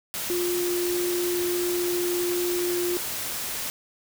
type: tone in noise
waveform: sine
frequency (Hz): 352.9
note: F4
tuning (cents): +18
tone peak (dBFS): -24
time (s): 0.3-2.97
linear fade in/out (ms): 0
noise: white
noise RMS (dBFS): -31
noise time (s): 0.14-3.7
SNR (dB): +4
effects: none